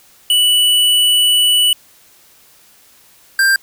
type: tone pair in turn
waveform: square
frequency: 2960 / 1584.4 Hz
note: F#7 / G6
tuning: 0 / +18 cents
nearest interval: major seventh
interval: 1082 cents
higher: first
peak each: -10 dBFS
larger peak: neither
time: 0.3-1.73 / 3.39-3.56 s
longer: first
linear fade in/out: 2 ms
effects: white hiss -48 dBFS RMS until 3.62 s